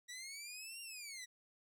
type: linear two-way sweep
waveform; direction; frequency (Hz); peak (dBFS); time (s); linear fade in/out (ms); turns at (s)
15% pulse; up then down; 1924 to 2800 to 1924; -40; 0.08-1.26; 20; 0.81
effects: none